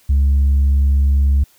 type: tone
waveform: sine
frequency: 69.4 Hz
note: C#2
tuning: 3 cents sharp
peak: -8 dBFS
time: 0.09-1.44 s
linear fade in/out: 10 ms
effects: tanh soft clip ceiling -9 dBFS + white hiss -53 dBFS RMS until 1.58 s